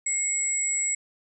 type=tone pair together; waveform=sine; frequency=2152 / 7751 Hz; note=C7 / B8; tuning=+48 / -33 cents; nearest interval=octave + minor seventh; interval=2219 cents; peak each=-32 / -24 dBFS; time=0.06-0.95 s; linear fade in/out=5 ms; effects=none

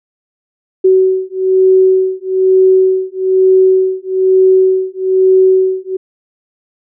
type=beating tone pair; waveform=sine; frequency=375.9 / 377 Hz; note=F#4 / F#4; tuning=+27 / +32 cents; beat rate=1.1 Hz; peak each=-10 dBFS; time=0.84-5.97 s; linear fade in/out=10 ms; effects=none

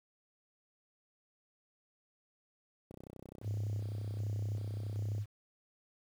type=click train; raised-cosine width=2 ms; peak=-35 dBFS; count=73; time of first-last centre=2.91-5.181 s; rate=31.7 Hz
type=tone with tremolo; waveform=sine; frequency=103.83 Hz; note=G#2; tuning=in tune; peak=-33 dBFS; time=3.42-5.26 s; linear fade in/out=50 ms; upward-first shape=square; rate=1.3 Hz; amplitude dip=30%
effects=high-pass 60 Hz 12 dB/octave + 10-bit

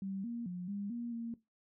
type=tone with pitch steps; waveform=sine; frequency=193.8 / 235.4 / 178.9 / 201.8 / 237.1 / 231.7 Hz; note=G3 / A#3 / F3 / G#3 / A#3 / A#3; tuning=-20 / +17 / +42 / -49 / +30 / -10 cents; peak=-37 dBFS; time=0.02-1.34 s; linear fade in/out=2 ms; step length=220 ms; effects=noise-tail reverb RT60 0.2 s tail -18 dB re dry

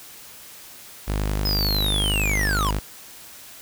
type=tone; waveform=sawtooth; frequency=51 Hz; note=G#1; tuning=31 cents flat; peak=-18 dBFS; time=1.07-2.8 s; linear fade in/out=20 ms
type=linear sweep; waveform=square; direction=down; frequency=5140 to 932.3 Hz; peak=-23 dBFS; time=1.45-2.71 s; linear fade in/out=5 ms
effects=white hiss -43 dBFS RMS until 3.61 s

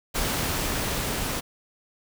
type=noise with level ramp; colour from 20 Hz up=pink; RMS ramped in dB=-26 to -29 dBFS; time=0.14-1.41 s; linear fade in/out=20 ms; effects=none

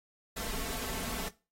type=noise with comb filter; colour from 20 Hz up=pink; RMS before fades=-37 dBFS; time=0.36-1.29 s; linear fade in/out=10 ms; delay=4.5 ms; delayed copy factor=+0.65; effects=noise-tail reverb RT60 0.3 s tail -19 dB re dry + AAC 48 kbps

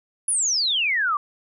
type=exponential sweep; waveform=sine; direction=down; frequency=10548 to 1133 Hz; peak=-19 dBFS; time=0.28-1.17 s; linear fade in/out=2 ms; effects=none

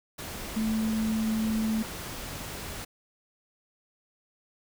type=tone in noise; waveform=sine; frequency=220 Hz; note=A3; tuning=in tune; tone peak=-25 dBFS; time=0.56-1.83 s; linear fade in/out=10 ms; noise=pink; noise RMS=-38 dBFS; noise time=0.18-2.85 s; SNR=+10 dB; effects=none

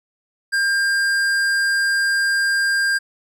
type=tone with tanh clipping; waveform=sine; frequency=1600 Hz; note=G6; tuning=35 cents sharp; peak=-18 dBFS; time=0.52-2.99 s; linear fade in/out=20 ms; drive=15 dB; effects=none

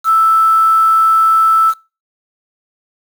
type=tone with quantisation; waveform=sine; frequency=1318.5 Hz; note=E6; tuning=in tune; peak=-7 dBFS; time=0.04-1.74 s; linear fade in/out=50 ms; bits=5; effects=noise-tail reverb RT60 0.3 s tail -24 dB re dry

